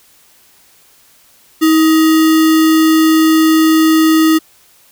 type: tone with sample-and-hold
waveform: sine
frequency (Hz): 318.5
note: D#4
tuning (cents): +41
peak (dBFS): -6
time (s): 1.61-4.39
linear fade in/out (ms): 20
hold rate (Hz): 1575
effects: white hiss -48 dBFS RMS until 4.91 s